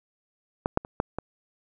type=clicks; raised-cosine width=1 ms; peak=-10 / -6 / -25 / -9 / -16 dBFS; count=5; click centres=0.659 / 0.774 / 0.849 / 1.001 / 1.186 s; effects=none